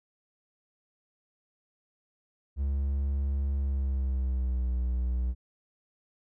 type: tone with pitch glide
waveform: triangle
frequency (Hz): 69.3 to 61.74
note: C#2 to B1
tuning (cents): 0 to 0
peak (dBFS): -24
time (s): 2.56-5.35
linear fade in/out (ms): 50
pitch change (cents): -200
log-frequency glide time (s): 3.56-4.69
effects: none